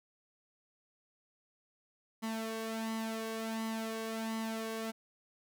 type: tone with flanger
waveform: sawtooth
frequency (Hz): 223.1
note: A3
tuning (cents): +24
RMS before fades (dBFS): -38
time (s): 2.22-4.92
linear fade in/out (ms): 20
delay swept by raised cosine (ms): 0.98 to 1.85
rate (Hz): 1.4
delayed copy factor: +0.65
effects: none